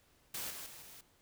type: noise with level steps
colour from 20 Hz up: white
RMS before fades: -41 / -46 / -52 / -54 dBFS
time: 0.34-1.01 s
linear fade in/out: 5 ms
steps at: 0.5 / 0.66 / 0.82 s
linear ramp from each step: 5 ms
effects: pink hiss -69 dBFS RMS until 1.21 s